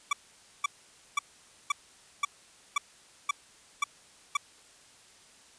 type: tone bursts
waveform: 25% pulse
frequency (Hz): 1152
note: D6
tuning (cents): -34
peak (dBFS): -20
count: 9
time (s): 0.11-4.37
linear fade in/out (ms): 5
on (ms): 20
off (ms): 510
effects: white hiss -57 dBFS RMS until 5.58 s + resampled to 22050 Hz